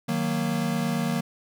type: chord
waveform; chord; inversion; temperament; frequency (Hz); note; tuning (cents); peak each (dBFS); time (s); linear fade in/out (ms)
square; D# minor; none; equal; 155.56 / 185 / 233.1; D#3 / F#3 / A#3; 0 / 0 / 0; -30 / -30 / -28; 0.08-1.21; 10
effects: none